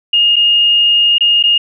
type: tone with dropouts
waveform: sine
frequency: 2844 Hz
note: F7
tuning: 31 cents sharp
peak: -7 dBFS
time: 0.13-1.58 s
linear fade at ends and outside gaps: 5 ms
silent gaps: 0.359-0.364 / 1.183-1.207 / 1.428-1.437 s
effects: none